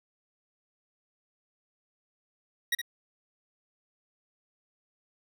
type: tone with echo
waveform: 25% pulse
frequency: 1900 Hz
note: A#6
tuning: 33 cents sharp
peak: -21 dBFS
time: 2.72-2.75 s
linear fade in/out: 5 ms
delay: 66 ms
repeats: 1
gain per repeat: -8 dB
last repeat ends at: 2.816 s
effects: none